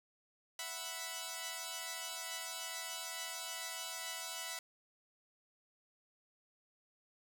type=chord; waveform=5% pulse; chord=E suspended second; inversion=none; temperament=equal; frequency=659.3 / 740 / 987.8 Hz; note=E5 / F#5 / B5; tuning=0 / 0 / 0 cents; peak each=-35 / -35 / -33 dBFS; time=0.59-4.59 s; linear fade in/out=2 ms; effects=none